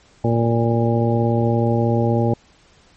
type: harmonic tone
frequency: 116.54 Hz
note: A#2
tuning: in tune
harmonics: 1 / 2 / 3 / 4 / 5 / 7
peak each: -18 / -21 / -23 / -24 / -25 / -26 dBFS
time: 0.24-2.34 s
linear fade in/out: 5 ms
effects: pink hiss -53 dBFS RMS until 2.96 s + MP3 32 kbps